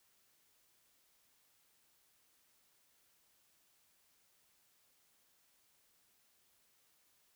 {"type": "silence", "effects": ["white hiss -73 dBFS RMS until 7.35 s"]}